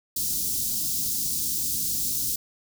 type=band-stop noise; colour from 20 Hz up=white; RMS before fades=-27 dBFS; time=0.16-2.36 s; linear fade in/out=5 ms; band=290 to 4600 Hz; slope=24 dB/octave; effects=none